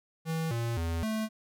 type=tone with pitch steps; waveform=square; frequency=162 / 116.7 / 83.1 / 218.6 Hz; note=E3 / A#2 / E2 / A3; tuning=-30 / +2 / +15 / -11 cents; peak=-30 dBFS; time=0.25-1.29 s; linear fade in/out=50 ms; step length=260 ms; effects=none